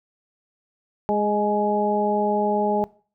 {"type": "harmonic tone with a mistuned harmonic", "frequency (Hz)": 207.4, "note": "G#3", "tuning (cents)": -2, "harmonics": [1, 2, 3, 4], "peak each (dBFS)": [-25, -24, -25, -23], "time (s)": [1.09, 2.84], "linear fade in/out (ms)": 0, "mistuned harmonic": 4, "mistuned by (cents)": 17, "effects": ["noise-tail reverb RT60 0.4 s tail -21 dB re dry"]}